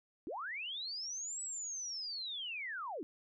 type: linear two-way sweep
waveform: sine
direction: up then down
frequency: 260 to 7902 to 260 Hz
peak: -39 dBFS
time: 0.27-3.03 s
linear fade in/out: 0 ms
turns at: 1.42 s
effects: none